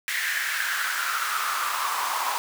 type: noise with high-pass filter sweep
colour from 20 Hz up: pink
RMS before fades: -27 dBFS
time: 0.08-2.38 s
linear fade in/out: 0 ms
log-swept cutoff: 1900 to 930 Hz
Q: 5.5
effects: none